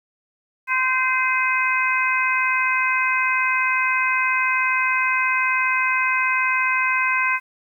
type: harmonic tone with a mistuned harmonic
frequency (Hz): 517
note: C5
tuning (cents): -21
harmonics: 2 / 3 / 4 / 5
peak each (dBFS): -23 / -23 / -23 / -23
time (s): 0.67-7.4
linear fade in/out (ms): 50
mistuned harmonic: 5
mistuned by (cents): -35
effects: 9-bit